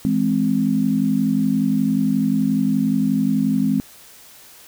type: chord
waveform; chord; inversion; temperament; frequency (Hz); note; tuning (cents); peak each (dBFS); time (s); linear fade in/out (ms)
sine; E augmented; none; equal with one note detuned; 164.81 / 210.1 / 261.6; E3 / G#3 / B#3; 0 / +20 / 0; -24 / -19 / -19; 0.05-3.8; 0
effects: white hiss -45 dBFS RMS until 4.67 s